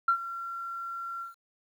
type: tone with ADSR envelope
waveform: sine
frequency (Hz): 1367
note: F6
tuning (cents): -37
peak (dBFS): -18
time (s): 0.08-1.35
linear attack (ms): 5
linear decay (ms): 85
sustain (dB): -16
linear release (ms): 140
effects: tanh soft clip ceiling -14 dBFS + 10-bit